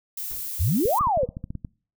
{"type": "noise", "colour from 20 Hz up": "violet", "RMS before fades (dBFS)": -32, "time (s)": [0.17, 0.99], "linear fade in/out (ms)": 5}
{"type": "noise with exponential decay", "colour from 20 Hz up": "brown", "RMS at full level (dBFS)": -36, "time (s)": [0.31, 0.55], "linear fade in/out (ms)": 1, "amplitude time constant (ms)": 52}
{"type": "exponential two-way sweep", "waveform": "sine", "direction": "up then down", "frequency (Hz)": [68, 1242, 462.3], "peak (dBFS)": -19, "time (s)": [0.59, 1.26], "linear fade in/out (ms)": 20, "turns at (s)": 1.01}
{"type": "clicks", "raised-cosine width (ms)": 5, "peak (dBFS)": -20, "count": 11, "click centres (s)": [0.855, 1.01, 1.071, 1.174, 1.233, 1.29, 1.369, 1.441, 1.505, 1.553, 1.648]}
{"effects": ["noise-tail reverb RT60 0.4 s tail -24 dB re dry"]}